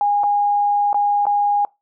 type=tone with dropouts; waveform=sine; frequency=819 Hz; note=G#5; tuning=24 cents flat; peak=-14 dBFS; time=0.01-1.65 s; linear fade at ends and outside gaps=1 ms; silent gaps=0.235-0.239 / 0.93-0.944 / 1.255-1.267 s; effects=noise-tail reverb RT60 0.2 s tail -22 dB re dry